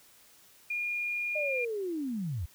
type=tone with pitch glide; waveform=sine; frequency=2424 to 2404 Hz; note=D#7 to D7; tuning=-46 to +40 cents; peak=-30 dBFS; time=0.7-1.65 s; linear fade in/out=5 ms; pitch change=-14 cents; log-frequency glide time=1.45-1.54 s
type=linear sweep; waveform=sine; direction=down; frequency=620 to 69.3 Hz; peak=-31 dBFS; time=1.35-2.46 s; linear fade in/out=10 ms
effects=white hiss -59 dBFS RMS until 2.54 s